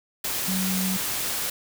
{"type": "tone in noise", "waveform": "sine", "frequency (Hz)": 188, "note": "F#3", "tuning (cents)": 28, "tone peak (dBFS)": -25, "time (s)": [0.48, 0.97], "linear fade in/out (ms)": 5, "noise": "white", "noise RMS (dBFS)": -28, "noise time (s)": [0.24, 1.5], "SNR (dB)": 0, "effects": []}